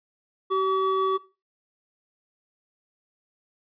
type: tone pair together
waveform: triangle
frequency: 382.7 / 1141.5 Hz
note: G4 / D6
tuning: -42 / -50 cents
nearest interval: octave + perfect fifth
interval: 1892 cents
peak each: -22 dBFS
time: 0.5-1.18 s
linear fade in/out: 20 ms
effects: noise-tail reverb RT60 0.3 s tail -18 dB re dry + resampled to 11025 Hz